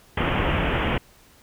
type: low-pass noise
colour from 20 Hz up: pink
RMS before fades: -23 dBFS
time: 0.17-0.98 s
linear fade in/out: 5 ms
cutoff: 3200 Hz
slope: 96 dB/octave
effects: pink hiss -54 dBFS RMS until 1.42 s